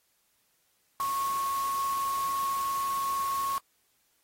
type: tone in noise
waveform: sine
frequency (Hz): 1098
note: C#6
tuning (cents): -17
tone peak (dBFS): -27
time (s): 1-3.58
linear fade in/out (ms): 0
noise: white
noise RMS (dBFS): -41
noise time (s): 1-3.58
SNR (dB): +11
effects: white hiss -71 dBFS RMS until 4.23 s + AAC 48 kbps